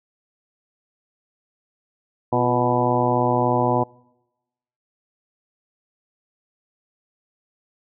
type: harmonic tone with a mistuned harmonic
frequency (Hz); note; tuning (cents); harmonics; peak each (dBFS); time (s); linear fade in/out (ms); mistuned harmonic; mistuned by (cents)
123.47; B2; 0; 1 / 2 / 3 / 4 / 5 / 6 / 7 / 8; -25 / -25 / -25 / -25 / -25 / -25 / -25 / -25; 2.32-3.84; 10; 3; -63
effects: noise-tail reverb RT60 1.0 s tail -26 dB re dry